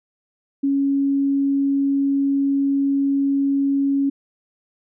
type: tone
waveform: sine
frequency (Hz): 277.2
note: C#4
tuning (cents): 0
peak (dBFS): -16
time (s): 0.63-4.1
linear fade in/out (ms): 10
effects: none